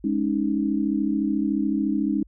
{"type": "chord", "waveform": "sine", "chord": "Ab suspended fourth", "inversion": "none", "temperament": "equal", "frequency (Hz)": [207.7, 277.2, 311.1], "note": ["Ab3", "Db4", "Eb4"], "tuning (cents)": [0, 0, 0], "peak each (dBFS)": -25, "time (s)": [0.04, 2.23], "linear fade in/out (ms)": 5, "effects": ["added 50 Hz sine -49 dBFS peak until 2.27 s"]}